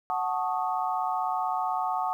sine chord, D# half-diminished seventh, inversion first, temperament equal, 740 / 880 / 1108.7 / 1244.5 Hz, F#5 / A5 / C#6 / D#6, 0 / 0 / 0 / 0 cents, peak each -29 / -31 / -33 / -34 dBFS, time 0.1-2.13 s, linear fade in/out 0 ms, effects 10-bit

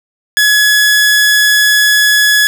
sawtooth tone, 1693 Hz, G#6, 33 cents sharp, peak -3 dBFS, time 0.37-2.47 s, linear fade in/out 0 ms, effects none

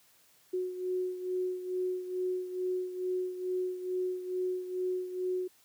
sine beating tone pair, 366.3 / 368.6 Hz, F#4 / F#4, -17 / -7 cents, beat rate 2.3 Hz, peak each -32 / -38 dBFS, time 0.53-5.48 s, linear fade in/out 10 ms, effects white hiss -64 dBFS RMS until 5.64 s + high-pass 80 Hz 12 dB/octave

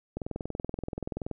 click train, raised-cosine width 2 ms, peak -20 dBFS, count 25, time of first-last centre 0.17-1.313 s, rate 21 Hz, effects none

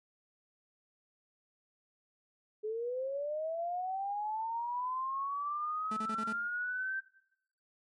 sine linear sweep, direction up, 420.9 to 1568 Hz, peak -33 dBFS, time 2.63-7.01 s, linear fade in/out 20 ms
40% pulse tone bursts, 217.6 Hz, A3, 19 cents flat, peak -37 dBFS, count 5, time 5.91-6.328 s, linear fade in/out 5 ms, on 58 ms, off 32 ms
effects noise-tail reverb RT60 0.8 s tail -20 dB re dry + MP3 48 kbps

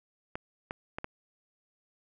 clicks, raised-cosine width 0.5 ms, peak -20 dBFS, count 4, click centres 0.355 / 0.709 / 0.985 / 1.044 s, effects none

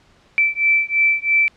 sine beating tone pair, 2326 / 2329 Hz, D7 / D7, -17 / -15 cents, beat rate 3 Hz, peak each -17 dBFS, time 0.38-1.48 s, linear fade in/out 0 ms, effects pink hiss -54 dBFS RMS until 1.56 s + low-pass 5000 Hz 12 dB/octave

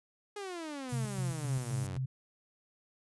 sawtooth exponential sweep, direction down, 420.4 to 87.8 Hz, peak -35 dBFS, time 0.36-1.97 s, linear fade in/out 5 ms
white band-stop noise, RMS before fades -46 dBFS, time 0.89-1.87 s, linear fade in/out 2 ms, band 230 to 5600 Hz, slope 24 dB/octave
sine tone with tremolo, 130.7 Hz, C3, 1 cent flat, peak -31 dBFS, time 0.92-2.06 s, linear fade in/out 10 ms, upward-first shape square, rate 3.8 Hz, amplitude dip 60%
effects resampled to 24000 Hz

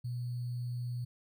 sine tone with sample-and-hold, 122.2 Hz, B2, 18 cents flat, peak -34 dBFS, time 0.04-1.05 s, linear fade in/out 10 ms, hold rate 4410 Hz, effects none

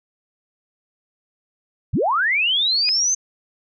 sine linear sweep, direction up, 59.1 to 6340 Hz, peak -16 dBFS, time 1.93-3.15 s, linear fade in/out 10 ms
sine tone with exponential growth, 2489 Hz, D#7, in tune, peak -18 dBFS, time 2.8-2.89 s, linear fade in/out 0 ms, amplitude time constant 18 ms
effects none

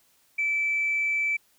sine tone, 2318 Hz, D7, 23 cents flat, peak -22 dBFS, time 0.38-1.37 s, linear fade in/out 10 ms, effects tanh soft clip ceiling -18 dBFS + white hiss -64 dBFS RMS until 1.58 s

